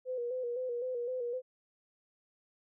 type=tone with vibrato; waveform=sine; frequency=493.9 Hz; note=B4; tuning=in tune; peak=-33 dBFS; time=0.05-1.42 s; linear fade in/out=50 ms; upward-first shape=square; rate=3.9 Hz; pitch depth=54 cents each way; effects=none